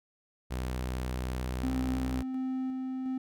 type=tone; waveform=sawtooth; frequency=63 Hz; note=B1; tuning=35 cents sharp; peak=-28 dBFS; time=0.5-2.23 s; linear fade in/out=20 ms
type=tone with tremolo; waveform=triangle; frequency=260 Hz; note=C4; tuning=11 cents flat; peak=-28 dBFS; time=1.63-3.18 s; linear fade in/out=5 ms; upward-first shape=square; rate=1.4 Hz; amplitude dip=25%
effects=none